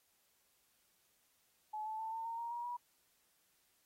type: tone with pitch steps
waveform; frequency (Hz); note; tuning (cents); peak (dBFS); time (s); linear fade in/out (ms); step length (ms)
sine; 857 / 872 / 887.2 / 902.7 / 918.5 / 934.6 / 950.9 / 967.5; A5 / A5 / A5 / A5 / A#5 / A#5 / A#5 / B5; -46 / -16 / +14 / +44 / -26 / +4 / +34 / -36; -39; 1.73-2.77; 10; 130
effects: white hiss -75 dBFS RMS until 3.85 s + AAC 48 kbps